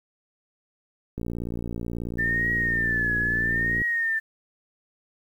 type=click train; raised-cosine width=3 ms; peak=-19 dBFS; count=155; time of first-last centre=1.18-3.817 s; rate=58.4 Hz
type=tone with vibrato; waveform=sine; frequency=1787 Hz; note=A6; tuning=26 cents sharp; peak=-22 dBFS; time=2.18-4.2 s; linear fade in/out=20 ms; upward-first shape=triangle; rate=0.76 Hz; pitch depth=110 cents each way
effects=9-bit